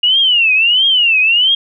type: tone with vibrato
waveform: sine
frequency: 2848 Hz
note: F7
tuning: 33 cents sharp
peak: -8 dBFS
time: 0.03-1.55 s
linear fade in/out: 5 ms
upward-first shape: triangle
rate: 1.5 Hz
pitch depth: 240 cents each way
effects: none